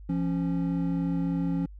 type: tone pair together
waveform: triangle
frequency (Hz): 172 / 275.2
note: F3 / C#4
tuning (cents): -26 / -12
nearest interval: minor sixth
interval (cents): 814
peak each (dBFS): -25 / -27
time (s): 0.09-1.66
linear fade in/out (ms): 5
effects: added 50 Hz sine -42 dBFS peak until 1.79 s